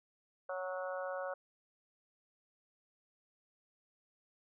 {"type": "harmonic tone with a mistuned harmonic", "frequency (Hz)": 184.9, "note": "F#3", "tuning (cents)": -1, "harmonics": [3, 4, 5, 6, 7, 8], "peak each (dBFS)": [-39, -46, -51, -48, -48, -47], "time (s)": [0.49, 1.34], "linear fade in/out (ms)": 5, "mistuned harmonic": 8, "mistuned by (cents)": -17, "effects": []}